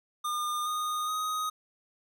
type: tone with pitch steps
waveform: square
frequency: 1211 / 1231.5 / 1252.3 Hz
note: D#6 / D#6 / D#6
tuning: -47 / -18 / +11 cents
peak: -30 dBFS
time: 0.24-1.5 s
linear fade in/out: 10 ms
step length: 420 ms
effects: none